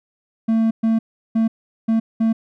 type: tone bursts at uneven times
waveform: triangle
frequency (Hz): 224.3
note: A3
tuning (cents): +34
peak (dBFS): -12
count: 5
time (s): 0.48-0.71 / 0.83-0.99 / 1.35-1.48 / 1.88-2 / 2.2-2.33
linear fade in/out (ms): 10
effects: none